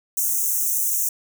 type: high-pass noise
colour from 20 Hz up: white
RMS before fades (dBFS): -22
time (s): 0.17-1.09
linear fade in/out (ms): 5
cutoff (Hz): 5900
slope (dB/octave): 96
effects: none